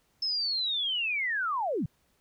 sine linear sweep, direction down, 5274 to 111.6 Hz, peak -27 dBFS, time 0.22-1.86 s, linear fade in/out 5 ms, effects pink hiss -70 dBFS RMS until 2.2 s

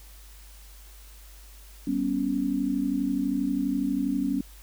sine tone cluster, 195.8 / 246.3 / 278.6 Hz, G3 / B3 / C#4, -2 / -5 / +9 cents, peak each -31 / -29 / -26 dBFS, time 1.87-4.41 s, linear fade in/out 5 ms, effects added 50 Hz sine -46 dBFS peak until 4.62 s + white hiss -53 dBFS RMS until 4.62 s

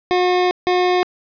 25% pulse tone pair in turn, 361.4 / 361.4 Hz, F#4 / F#4, -41 / -41 cents, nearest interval unison, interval 0 cents, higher neither, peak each -10 dBFS, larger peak neither, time 0.11-0.51 / 0.67-1.03 s, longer first, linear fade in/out 0 ms, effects resampled to 11025 Hz + 8-bit

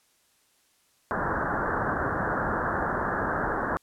white low-pass noise, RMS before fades -28 dBFS, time 1.11-3.77 s, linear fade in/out 0 ms, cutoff 1700 Hz, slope 96 dB/octave, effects white hiss -66 dBFS RMS until 3.82 s + low-pass 12000 Hz 12 dB/octave

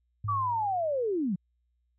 sine tone with exponential decay, 104.2 Hz, G#2, 6 cents sharp, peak -29 dBFS, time 0.24-1.21 s, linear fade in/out 5 ms, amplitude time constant 210 ms
sine linear sweep, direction down, 1174.7 to 164.81 Hz, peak -26 dBFS, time 0.28-1.36 s, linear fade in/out 10 ms
effects added 60 Hz sine -70 dBFS peak until 1.98 s

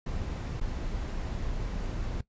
brown noise with dropouts, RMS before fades -33 dBFS, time 0.06-2.21 s, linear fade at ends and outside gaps 5 ms, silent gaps 0.601-0.61 s, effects noise-tail reverb RT60 0.1 s tail -18 dB re dry + resampled to 16000 Hz

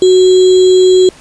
sine tone with sample-and-hold, 370 Hz, F#4, in tune, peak -3 dBFS, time 0.02-1.09 s, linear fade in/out 2 ms, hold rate 3675 Hz, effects pink hiss -38 dBFS RMS until 1.2 s + resampled to 22050 Hz

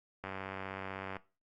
click train, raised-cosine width 0.5 ms, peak -25 dBFS, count 90, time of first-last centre 0.24-1.167 s, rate 96 Hz, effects noise-tail reverb RT60 0.3 s tail -18 dB re dry + Opus 48 kbps

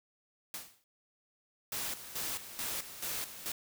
white noise with exponential decay, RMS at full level -38 dBFS, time 0.54-0.84 s, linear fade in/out 1 ms, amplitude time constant 65 ms
white noise with tremolo, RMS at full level -37 dBFS, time 1.72-3.52 s, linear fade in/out 2 ms, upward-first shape square, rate 2.3 Hz, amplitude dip 70%
effects none

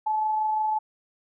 sine tone with amplitude modulation, 863 Hz, A5, 34 cents flat, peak -21 dBFS, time 0.06-0.79 s, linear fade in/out 10 ms, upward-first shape sine, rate 25.8 Hz, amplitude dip 25%, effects none

